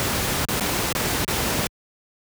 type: noise with dropouts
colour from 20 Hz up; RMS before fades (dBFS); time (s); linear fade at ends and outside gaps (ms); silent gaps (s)
pink; -23; 0-1.67; 0; 0.45-0.486 / 0.598-0.608 / 0.926-0.951 / 1.247-1.279
effects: high-pass 60 Hz 12 dB/octave